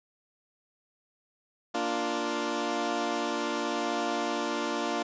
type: chord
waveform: 15% pulse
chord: Bb major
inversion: none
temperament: equal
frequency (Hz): 233.1 / 293.7 / 349.2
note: Bb3 / D4 / F4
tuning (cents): 0 / 0 / 0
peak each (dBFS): -28 / -26 / -26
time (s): 1.74-5.03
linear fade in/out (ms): 10
effects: resampled to 16000 Hz